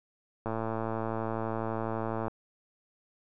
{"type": "click train", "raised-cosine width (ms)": 1, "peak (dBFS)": -19, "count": 205, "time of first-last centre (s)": [0.46, 2.281], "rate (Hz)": 112, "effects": []}